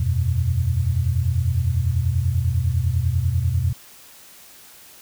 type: chord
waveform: sine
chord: E suspended second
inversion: none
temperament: equal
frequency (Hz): 82.41 / 92.5 / 123.47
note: E2 / F#2 / B2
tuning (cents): 0 / 0 / 0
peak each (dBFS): -22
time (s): 0-3.73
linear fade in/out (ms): 5
effects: white hiss -46 dBFS RMS until 5.01 s